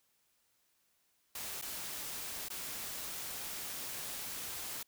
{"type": "noise with dropouts", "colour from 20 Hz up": "white", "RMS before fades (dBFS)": -42, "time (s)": [1.35, 4.83], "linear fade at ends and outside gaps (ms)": 5, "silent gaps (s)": [[1.615, 1.622], [2.486, 2.501]], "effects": ["white hiss -75 dBFS RMS until 4.87 s"]}